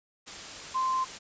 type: tone in noise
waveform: sine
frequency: 1042 Hz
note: C6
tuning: 7 cents flat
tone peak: -25 dBFS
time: 0.74-1.05 s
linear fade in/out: 20 ms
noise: white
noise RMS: -41 dBFS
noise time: 0.26-1.19 s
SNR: +13 dB
effects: resampled to 16000 Hz